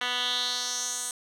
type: tone with band-pass filter sweep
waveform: 10% pulse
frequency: 246.9 Hz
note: B3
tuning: in tune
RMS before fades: -30 dBFS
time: 0.01-1.11 s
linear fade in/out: 2 ms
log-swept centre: 2500 to 8400 Hz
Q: 3.2
effects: none